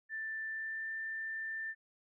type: tone with pitch glide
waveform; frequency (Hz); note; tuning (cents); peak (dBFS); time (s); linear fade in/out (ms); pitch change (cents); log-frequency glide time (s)
sine; 1770 to 1783.3; A6 to A6; +10 to +23; -37; 0.09-1.75; 50; +13; 0.46-0.89
effects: none